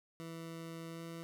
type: tone with pitch glide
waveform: 20% pulse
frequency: 164.81 to 166.24 Hz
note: E3 to E3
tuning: 0 to +15 cents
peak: -39 dBFS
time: 0.2-1.23 s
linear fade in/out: 0 ms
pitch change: +15 cents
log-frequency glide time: 0.89-1.03 s
effects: none